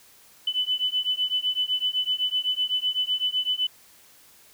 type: beating tone pair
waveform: sine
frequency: 2999 / 3006.9 Hz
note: F#7 / F#7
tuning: +23 / +27 cents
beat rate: 7.9 Hz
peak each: -26 dBFS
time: 0.47-3.67 s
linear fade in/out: 5 ms
effects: white hiss -54 dBFS RMS until 4.53 s